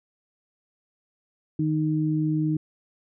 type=tone pair together; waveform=sine; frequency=154.8 / 309.6 Hz; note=D#3 / D#4; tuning=-9 / -9 cents; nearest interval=octave; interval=1200 cents; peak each=-24 dBFS; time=1.59-2.57 s; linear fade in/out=5 ms; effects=none